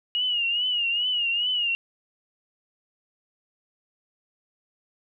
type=tone with vibrato; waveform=sine; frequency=2876 Hz; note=F#7; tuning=50 cents flat; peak=-22 dBFS; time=0.15-1.75 s; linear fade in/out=0 ms; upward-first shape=triangle; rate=2.4 Hz; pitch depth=97 cents each way; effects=none